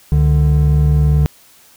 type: tone pair together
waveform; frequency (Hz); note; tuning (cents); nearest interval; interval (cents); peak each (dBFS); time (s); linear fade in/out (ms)
triangle; 69.89 / 148.1; C#2 / D3; +15 / +15; octave + minor second; 1300; -10; 0.12-1.26; 0
effects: white hiss -47 dBFS RMS until 1.76 s